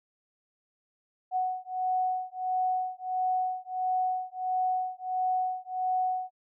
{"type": "beating tone pair", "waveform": "sine", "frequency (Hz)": [740, 741.5], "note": ["F#5", "F#5"], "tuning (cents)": [0, 4], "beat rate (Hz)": 1.5, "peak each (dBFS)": -30, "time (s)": [1.31, 6.31], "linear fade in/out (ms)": 50, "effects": []}